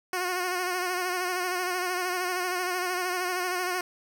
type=tone with vibrato; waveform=10% pulse; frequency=362.2 Hz; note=F#4; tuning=37 cents flat; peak=-19 dBFS; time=0.13-3.81 s; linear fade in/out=2 ms; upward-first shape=sine; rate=13 Hz; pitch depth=43 cents each way; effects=none